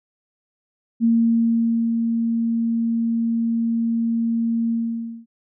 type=tone with ADSR envelope; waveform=sine; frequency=230 Hz; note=A#3; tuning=23 cents flat; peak=-13 dBFS; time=1-5.26 s; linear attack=42 ms; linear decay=880 ms; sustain=-5 dB; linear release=550 ms; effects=none